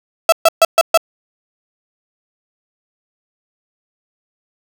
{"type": "tone bursts", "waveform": "35% pulse", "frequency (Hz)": 659.3, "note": "E5", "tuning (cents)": 0, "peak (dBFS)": -4, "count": 5, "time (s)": [0.29, 0.975], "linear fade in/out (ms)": 2, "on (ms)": 33, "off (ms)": 130, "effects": []}